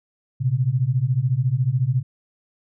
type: beating tone pair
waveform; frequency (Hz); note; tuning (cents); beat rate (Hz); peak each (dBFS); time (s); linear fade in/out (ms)
sine; 120 / 134; B2 / C3; -49 / +42; 14; -21 / -20; 0.4-2.03; 20
effects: none